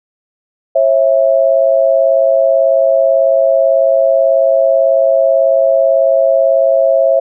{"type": "tone pair together", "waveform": "sine", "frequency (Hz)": [541.1, 659.3], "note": ["C#5", "E5"], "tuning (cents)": [-42, 0], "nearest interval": "minor third", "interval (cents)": 342, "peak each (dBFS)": -10, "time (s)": [0.75, 7.2], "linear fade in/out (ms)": 10, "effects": []}